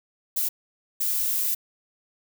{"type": "noise bursts at uneven times", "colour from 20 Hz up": "violet", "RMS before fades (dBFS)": -25, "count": 2, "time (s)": [[0.36, 0.49], [1, 1.55]], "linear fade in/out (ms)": 10, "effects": []}